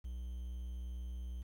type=tone with quantisation; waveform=triangle; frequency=61.1 Hz; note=B1; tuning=18 cents flat; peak=-38 dBFS; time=0.04-1.43 s; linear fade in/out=10 ms; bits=11; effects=none